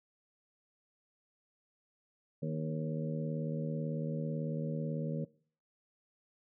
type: harmonic tone with a mistuned harmonic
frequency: 78.1 Hz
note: D#2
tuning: 7 cents sharp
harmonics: 2 / 3 / 4 / 5 / 6 / 7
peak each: -35 / -40 / -48 / -50 / -43 / -43 dBFS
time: 2.42-5.25 s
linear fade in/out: 10 ms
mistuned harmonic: 4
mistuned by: -31 cents
effects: noise-tail reverb RT60 0.5 s tail -22 dB re dry